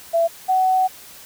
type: tone pair in turn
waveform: sine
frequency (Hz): 669 / 749.4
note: E5 / F#5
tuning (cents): +25 / +22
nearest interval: major second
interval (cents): 197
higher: second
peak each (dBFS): -14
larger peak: neither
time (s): 0.13-0.28 / 0.48-0.88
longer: second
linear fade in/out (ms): 20
effects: white hiss -42 dBFS RMS until 1.25 s